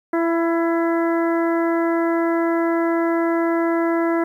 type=harmonic tone with a mistuned harmonic; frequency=334.5 Hz; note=E4; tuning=25 cents sharp; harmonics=1 / 2 / 3 / 4 / 5 / 6; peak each=-18 / -24 / -28 / -30 / -32 / -34 dBFS; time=0.13-4.24 s; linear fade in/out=5 ms; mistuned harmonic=3; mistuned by=-17 cents; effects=9-bit